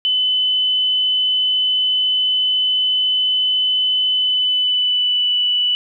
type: tone with pitch glide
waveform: sine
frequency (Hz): 3018 to 2966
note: F#7 to F#7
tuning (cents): +34 to +4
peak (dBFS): -14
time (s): 0.05-5.75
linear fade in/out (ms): 0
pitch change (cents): -30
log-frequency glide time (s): 4.11-5.43
effects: none